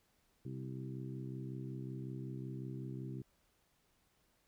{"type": "harmonic tone with a mistuned harmonic", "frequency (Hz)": 65.41, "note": "C2", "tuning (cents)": 0, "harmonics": [2, 3, 4, 5, 6], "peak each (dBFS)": [-43, -49, -51, -50, -54], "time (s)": [0.45, 3.22], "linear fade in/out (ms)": 5, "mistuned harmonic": 6, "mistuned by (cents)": -16, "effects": ["pink hiss -75 dBFS RMS until 4.47 s"]}